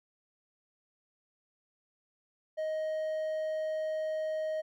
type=tone; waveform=triangle; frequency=626 Hz; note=D#5; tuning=10 cents sharp; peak=-29 dBFS; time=2.57-4.62 s; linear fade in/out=20 ms; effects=none